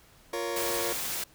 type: chord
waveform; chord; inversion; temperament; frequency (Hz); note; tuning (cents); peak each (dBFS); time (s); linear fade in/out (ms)
sawtooth; Bb minor; second; just; 349.6 / 466.2 / 559.4; F4 / Bb4 / Db5; +2 / 0 / +16; -31 / -30 / -31; 0.33-0.93; 5
type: noise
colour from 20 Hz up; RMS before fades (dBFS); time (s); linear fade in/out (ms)
white; -33; 0.56-1.24; 5
effects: pink hiss -58 dBFS RMS until 1.34 s